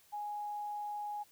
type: tone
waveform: sine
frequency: 830.6 Hz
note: G#5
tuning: in tune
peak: -37 dBFS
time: 0.12-1.24 s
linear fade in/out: 20 ms
effects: white hiss -65 dBFS RMS until 1.31 s